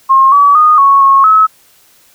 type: tone with pitch steps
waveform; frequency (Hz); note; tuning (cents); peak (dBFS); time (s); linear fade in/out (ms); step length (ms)
sine; 1071 / 1142 / 1232 / 1106 / 1093 / 1289; C6 / D6 / D#6 / C#6 / C#6 / E6; +40 / -49 / -17 / -4 / -25 / -39; -3; 0.09-1.47; 20; 230
effects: white hiss -47 dBFS RMS until 2.14 s